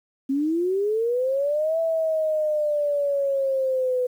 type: linear two-way sweep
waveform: sine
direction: up then down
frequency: 263.7 to 659.3 to 496.8 Hz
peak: -20 dBFS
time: 0.29-4.07 s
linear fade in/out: 10 ms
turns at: 1.79 s
effects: 9-bit